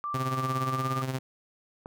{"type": "tone with pitch glide", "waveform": "sine", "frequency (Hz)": [1176, 1196.6], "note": ["D6", "D6"], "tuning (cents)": [2, 32], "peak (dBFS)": -30, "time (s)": [0.04, 1.02], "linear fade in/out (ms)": 0, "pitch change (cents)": 30, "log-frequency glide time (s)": [0.69, 0.89]}
{"type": "tone with tremolo", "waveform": "sawtooth", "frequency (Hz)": 130.81, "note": "C3", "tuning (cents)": 0, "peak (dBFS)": -23, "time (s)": [0.14, 1.19], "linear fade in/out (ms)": 5, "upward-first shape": "sine", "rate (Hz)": 17, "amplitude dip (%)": 60}
{"type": "click", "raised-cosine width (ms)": 1, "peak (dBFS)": -27, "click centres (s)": 1.859}
{"effects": []}